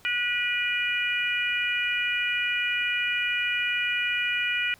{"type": "harmonic tone", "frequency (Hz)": 486.4, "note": "B4", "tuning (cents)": -26, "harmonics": [3, 4, 5, 6], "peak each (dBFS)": [-30, -31, -27, -31], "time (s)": [0.05, 4.74], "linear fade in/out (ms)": 0, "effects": ["pink hiss -56 dBFS RMS until 4.79 s"]}